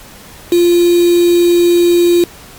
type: tone with quantisation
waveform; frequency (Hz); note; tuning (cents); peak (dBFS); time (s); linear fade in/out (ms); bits
sine; 347.3; F4; -10; -6; 0.52-2.24; 2; 3
effects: pink hiss -36 dBFS RMS until 2.58 s + MP3 96 kbps